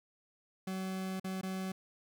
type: tone with dropouts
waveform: 40% pulse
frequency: 188.7 Hz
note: F#3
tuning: 34 cents sharp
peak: -35 dBFS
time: 0.67-1.72 s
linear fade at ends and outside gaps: 5 ms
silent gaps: 1.198-1.243 / 1.413-1.431 s
effects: none